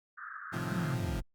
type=band-pass noise; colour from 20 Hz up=pink; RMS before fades=-44 dBFS; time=0.17-0.95 s; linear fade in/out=20 ms; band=1200 to 1700 Hz; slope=96 dB/octave
type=chord; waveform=30% pulse; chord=F dominant seventh; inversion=first; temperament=equal; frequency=110 / 130.81 / 155.56 / 174.61 Hz; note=A2 / C3 / Eb3 / F3; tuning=0 / 0 / 0 / 0 cents; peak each=-38 / -37 / -39 / -36 dBFS; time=0.52-1.21 s; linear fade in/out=20 ms
type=linear sweep; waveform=sine; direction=down; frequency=201 to 35 Hz; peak=-34 dBFS; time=0.72-1.22 s; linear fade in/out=0 ms
effects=Opus 48 kbps